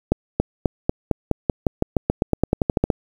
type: accelerating click train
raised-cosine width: 2 ms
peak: -3 dBFS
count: 20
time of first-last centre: 0.12-2.902 s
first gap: 280 ms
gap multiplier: 0.92
effects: 7-bit